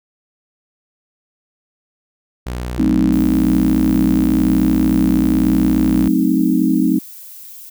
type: tone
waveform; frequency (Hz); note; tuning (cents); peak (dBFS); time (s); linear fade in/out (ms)
sawtooth; 61; B1; -21; -18; 2.46-6.09; 10
type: chord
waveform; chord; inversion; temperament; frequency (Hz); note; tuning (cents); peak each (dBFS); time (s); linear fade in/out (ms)
sine; F# diminished seventh; none; equal with one note detuned; 185 / 218.1 / 261.6 / 311.1; F#3 / A3 / C4 / Eb4; 0 / -15 / 0 / 0; -19 / -19 / -16 / -16; 2.78-6.99; 10
type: noise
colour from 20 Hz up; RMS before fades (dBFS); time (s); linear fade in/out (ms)
violet; -36; 3.12-7.7; 10
effects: none